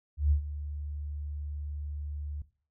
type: tone with ADSR envelope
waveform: sine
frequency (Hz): 73.42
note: D2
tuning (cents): 0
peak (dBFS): -20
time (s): 0.17-2.42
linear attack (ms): 140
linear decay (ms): 100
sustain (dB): -14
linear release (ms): 5
effects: noise-tail reverb RT60 0.4 s tail -17 dB re dry